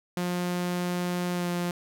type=tone with pitch glide; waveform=sawtooth; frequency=177.6 to 175.36 Hz; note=F3 to F3; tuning=+29 to +7 cents; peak=-23 dBFS; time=0.17-1.71 s; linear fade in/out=2 ms; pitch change=-22 cents; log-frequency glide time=1.32-1.48 s; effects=none